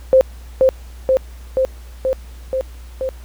sine tone with echo, 523.3 Hz, C5, in tune, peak -6 dBFS, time 0.13-0.21 s, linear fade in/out 0 ms, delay 480 ms, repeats 6, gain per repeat -2 dB, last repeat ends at 3.09 s, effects added 60 Hz sine -33 dBFS peak until 3.24 s + pink hiss -47 dBFS RMS until 3.24 s

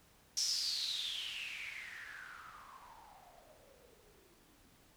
violet noise with low-pass filter sweep, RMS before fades -44 dBFS, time 0.37-4.85 s, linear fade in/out 2 ms, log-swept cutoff 5700 to 240 Hz, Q 8.3, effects pink hiss -66 dBFS RMS until 4.96 s

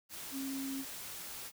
sine tone in noise, 270 Hz, C#4, 45 cents flat, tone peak -37 dBFS, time 0.31-0.85 s, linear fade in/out 50 ms, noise white, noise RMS -45 dBFS, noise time 0.09-1.52 s, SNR +5 dB, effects none

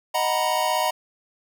square chord, B major seventh, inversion first, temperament equal, 622.3 / 740 / 932.3 / 987.8 Hz, D#5 / F#5 / A#5 / B5, 0 / 0 / 0 / 0 cents, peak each -27 dBFS, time 0.14-0.91 s, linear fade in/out 10 ms, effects none

